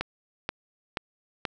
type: click train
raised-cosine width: 0.3 ms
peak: -12 dBFS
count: 4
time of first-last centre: 0.01-1.452 s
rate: 2.08 Hz
effects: none